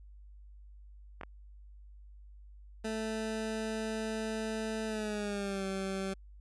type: clicks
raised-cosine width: 0.5 ms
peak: -26 dBFS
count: 2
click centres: 1.212 / 1.234 s
type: tone with pitch glide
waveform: 20% pulse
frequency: 220 to 192.63 Hz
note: A3 to G3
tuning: 0 to -30 cents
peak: -29 dBFS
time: 2.84-6.14 s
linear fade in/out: 10 ms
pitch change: -230 cents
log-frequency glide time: 4.86-5.65 s
effects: added 50 Hz sine -50 dBFS peak until 6.4 s + resampled to 24000 Hz